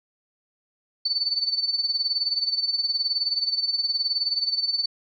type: tone with tremolo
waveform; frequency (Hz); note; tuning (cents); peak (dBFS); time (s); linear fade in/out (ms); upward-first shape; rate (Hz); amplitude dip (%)
sine; 4509; C#8; +29; -19; 1.05-4.86; 5; sine; 19; 75
effects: none